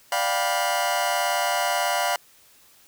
sawtooth chord, G dominant seventh, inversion second, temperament just, 588 / 705.6 / 784 / 980 Hz, D5 / F5 / G5 / B5, +2 / +18 / 0 / -14 cents, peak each -25 / -21 / -25 / -24 dBFS, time 0.12-2.16 s, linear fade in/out 2 ms, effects white hiss -55 dBFS RMS until 2.87 s

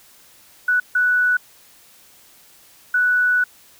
sine tone bursts at uneven times, 1480 Hz, F#6, in tune, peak -14 dBFS, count 3, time 0.68-0.8 / 0.95-1.37 / 2.94-3.44 s, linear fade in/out 5 ms, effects white hiss -50 dBFS RMS until 3.79 s

